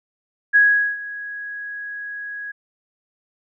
sine tone with ADSR envelope, 1661.2 Hz, G#6, in tune, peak -9 dBFS, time 0.53-2.52 s, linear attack 27 ms, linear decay 410 ms, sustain -19 dB, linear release 12 ms, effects none

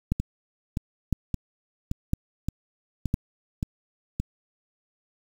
two click trains, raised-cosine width 5 ms, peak -14 / -10 dBFS, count 8 / 4, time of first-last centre 0.2-4.2 / 0.12-3.141 s, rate 1.75 / 0.993 Hz, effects 7-bit

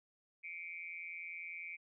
sine tone with amplitude modulation, 2305 Hz, D7, 33 cents flat, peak -39 dBFS, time 0.43-1.77 s, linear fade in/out 20 ms, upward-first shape sine, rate 170 Hz, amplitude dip 100%, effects none

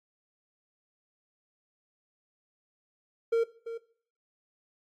triangle tone with echo, 459.6 Hz, A#4, 25 cents flat, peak -20 dBFS, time 3.32-3.44 s, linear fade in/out 10 ms, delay 340 ms, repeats 1, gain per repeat -12 dB, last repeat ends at 3.78 s, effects noise-tail reverb RT60 0.5 s tail -18 dB re dry + AAC 64 kbps

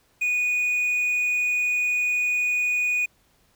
triangle tone with quantisation, 2468 Hz, D#7, 15 cents flat, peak -19 dBFS, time 0.21-3.06 s, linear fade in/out 10 ms, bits 8, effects pink hiss -63 dBFS RMS until 3.55 s

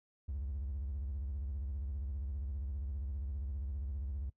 triangle tone with vibrato, 68.3 Hz, C#2, 25 cents flat, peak -34 dBFS, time 0.28-4.3 s, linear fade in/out 10 ms, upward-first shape sine, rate 15 Hz, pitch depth 220 cents each way, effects noise-tail reverb RT60 0.1 s tail -20 dB re dry + tanh soft clip ceiling -30 dBFS

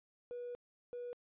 triangle tone bursts at uneven times, 485.9 Hz, B4, 28 cents flat, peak -38 dBFS, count 2, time 0.31-0.55 / 0.93-1.13 s, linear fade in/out 0 ms, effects tanh soft clip ceiling -38 dBFS + resampled to 8000 Hz

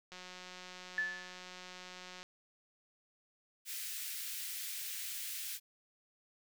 click train, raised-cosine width 0.2 ms, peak -32 dBFS, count 385, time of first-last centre 0.12-2.23 s, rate 182 Hz
sine tone with exponential decay, 1739 Hz, A6, 21 cents flat, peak -29 dBFS, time 0.98-1.44 s, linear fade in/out 1 ms, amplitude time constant 100 ms
white high-pass noise, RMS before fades -42 dBFS, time 3.65-5.6 s, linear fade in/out 50 ms, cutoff 1800 Hz, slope 24 dB/octave
effects none

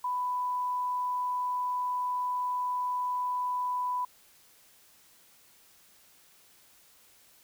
sine tone, 994 Hz, B5, 11 cents sharp, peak -28 dBFS, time 0.04-4.05 s, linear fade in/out 5 ms, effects white hiss -60 dBFS RMS until 7.43 s

